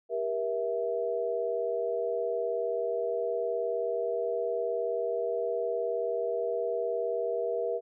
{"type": "chord", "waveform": "sine", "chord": "E diminished", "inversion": "first", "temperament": "just", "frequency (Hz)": [395.6, 474.7, 659.3], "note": ["G4", "Bb4", "E5"], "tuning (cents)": [16, 31, 0], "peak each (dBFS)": [-35, -30, -33], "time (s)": [0.09, 7.81], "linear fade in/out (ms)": 50, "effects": []}